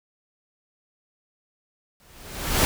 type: noise with exponential growth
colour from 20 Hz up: pink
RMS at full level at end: -17 dBFS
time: 2-2.65 s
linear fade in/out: 0 ms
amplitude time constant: 140 ms
effects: none